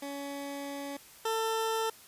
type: tone pair in turn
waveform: 20% pulse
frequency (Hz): 281.3 / 446.5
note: C#4 / A4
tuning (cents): +26 / +25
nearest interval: minor sixth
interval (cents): 799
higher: second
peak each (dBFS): -32 / -24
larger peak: second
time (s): 0.02-0.97 / 1.25-1.9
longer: first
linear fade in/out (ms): 5
effects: white hiss -54 dBFS RMS until 2.07 s + resampled to 32000 Hz